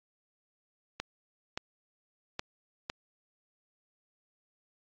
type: clicks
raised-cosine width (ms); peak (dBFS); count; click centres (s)
0.2; -16; 4; 1 / 1.575 / 2.394 / 2.899
effects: low-pass 6000 Hz 12 dB/octave + AAC 48 kbps